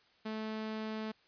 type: tone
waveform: sawtooth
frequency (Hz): 217.9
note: A3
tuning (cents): -17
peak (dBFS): -33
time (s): 0.25-1.12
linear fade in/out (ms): 10
effects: white hiss -67 dBFS RMS until 1.27 s + resampled to 11025 Hz